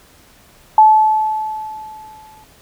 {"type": "tone with exponential decay", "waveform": "sine", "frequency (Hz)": 866, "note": "A5", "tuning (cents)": -28, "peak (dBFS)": -3, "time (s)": [0.78, 2.44], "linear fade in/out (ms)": 2, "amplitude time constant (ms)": 360, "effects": ["pink hiss -48 dBFS RMS until 2.61 s"]}